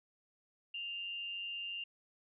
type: tone with amplitude modulation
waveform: sine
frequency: 2794 Hz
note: F7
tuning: in tune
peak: -37 dBFS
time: 0.74-1.84 s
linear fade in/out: 5 ms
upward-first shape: sine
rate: 191 Hz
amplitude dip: 40%
effects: none